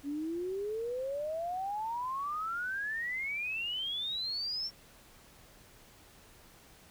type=exponential sweep; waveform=sine; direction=up; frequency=277.2 to 5520 Hz; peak=-33 dBFS; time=0.03-4.71 s; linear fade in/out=50 ms; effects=pink hiss -58 dBFS RMS until 6.9 s